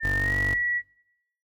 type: tone with pitch glide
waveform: sine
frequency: 1796 to 1936.1 Hz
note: A6 to B6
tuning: +35 to -35 cents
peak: -24 dBFS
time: 0-0.82 s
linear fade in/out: 50 ms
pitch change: +130 cents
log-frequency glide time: 0.14-0.37 s
type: tone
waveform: 25% pulse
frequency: 48.2 Hz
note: G1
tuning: 28 cents flat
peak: -23 dBFS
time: 0.03-0.55 s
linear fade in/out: 20 ms
effects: noise-tail reverb RT60 0.7 s tail -17 dB re dry